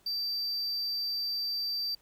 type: tone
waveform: triangle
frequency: 4666 Hz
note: D8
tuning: 12 cents flat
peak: -29 dBFS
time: 0.06-1.95 s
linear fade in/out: 5 ms
effects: pink hiss -65 dBFS RMS until 2.01 s